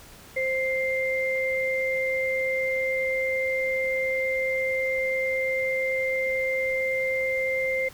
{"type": "tone pair together", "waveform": "sine", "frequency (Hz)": [523.8, 2097], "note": ["C5", "C7"], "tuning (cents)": [2, 3], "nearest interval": "2 octaves", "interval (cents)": 2401, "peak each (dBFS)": [-26, -26], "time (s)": [0.36, 7.89], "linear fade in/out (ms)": 10, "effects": ["pink hiss -48 dBFS RMS until 7.93 s"]}